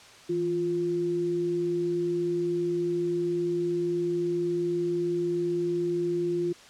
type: tone pair together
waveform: sine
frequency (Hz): 164.8 / 349.2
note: E3 / F4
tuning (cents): 0 / 0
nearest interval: octave + minor second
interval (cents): 1300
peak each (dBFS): -35 / -25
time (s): 0.29-6.53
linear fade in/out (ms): 10
effects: white hiss -50 dBFS RMS until 6.69 s + low-pass 6000 Hz 12 dB/octave